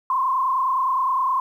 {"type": "tone with frequency modulation", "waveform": "sine", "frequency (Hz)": 1047, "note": "C6", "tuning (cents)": 1, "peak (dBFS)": -18, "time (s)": [0.1, 1.4], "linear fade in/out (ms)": 2, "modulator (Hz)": 29.7, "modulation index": 1.5, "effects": ["9-bit"]}